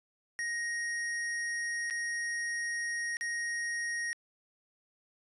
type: tone with dropouts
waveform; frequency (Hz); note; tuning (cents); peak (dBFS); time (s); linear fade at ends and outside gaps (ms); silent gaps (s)
square; 1874; A#6; +9; -33; 0.39-4.13; 0; 1.9-1.908 / 3.169-3.21
effects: resampled to 24000 Hz